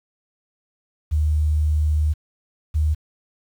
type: tone pair in turn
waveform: sine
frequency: 76.3 / 76.68 Hz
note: D#2 / D#2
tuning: -33 / -25 cents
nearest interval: unison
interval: 8 cents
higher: second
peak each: -16 dBFS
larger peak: neither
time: 1.11-2.14 / 2.74-2.95 s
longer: first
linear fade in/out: 20 ms
effects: 8-bit

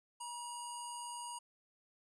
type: tone with low-pass filter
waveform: square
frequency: 958 Hz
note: A#5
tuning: 47 cents sharp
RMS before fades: -45 dBFS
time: 0.2-1.39 s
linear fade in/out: 10 ms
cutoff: 9000 Hz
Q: 7
effects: none

